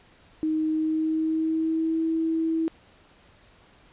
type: tone with pitch glide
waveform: sine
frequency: 313.1 to 324.3 Hz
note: D#4 to E4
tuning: +11 to -28 cents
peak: -22 dBFS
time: 0.43-2.68 s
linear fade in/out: 0 ms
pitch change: +61 cents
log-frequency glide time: 0.7-2.01 s
effects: pink hiss -56 dBFS RMS until 3.92 s + resampled to 8000 Hz